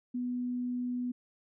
sine tone, 246.9 Hz, B3, in tune, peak -31 dBFS, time 0.14-1.12 s, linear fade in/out 10 ms, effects none

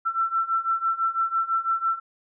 sine beating tone pair, 1338 / 1344 Hz, E6 / E6, +25 / +33 cents, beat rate 6 Hz, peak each -26 / -24 dBFS, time 0.05-2 s, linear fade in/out 20 ms, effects none

